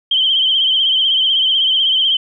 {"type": "tone with vibrato", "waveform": "sine", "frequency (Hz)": 3123, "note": "G7", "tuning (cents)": -7, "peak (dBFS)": -11, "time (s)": [0.11, 2.17], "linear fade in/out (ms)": 5, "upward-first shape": "triangle", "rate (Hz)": 16, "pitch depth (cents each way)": 74, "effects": []}